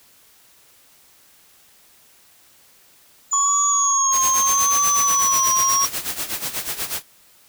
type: exponential sweep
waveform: sine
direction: down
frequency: 6970 to 5630 Hz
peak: -17 dBFS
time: 3.31-5.87 s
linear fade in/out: 20 ms
type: tone with vibrato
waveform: triangle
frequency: 1102 Hz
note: C#6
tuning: 11 cents flat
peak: -18 dBFS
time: 3.33-5.85 s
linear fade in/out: 2 ms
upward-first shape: triangle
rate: 0.8 Hz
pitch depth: 73 cents each way
type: noise with tremolo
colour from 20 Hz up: white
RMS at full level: -24 dBFS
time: 4.11-7.03 s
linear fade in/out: 50 ms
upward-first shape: sine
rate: 8.2 Hz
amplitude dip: 75%
effects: white hiss -53 dBFS RMS until 7.48 s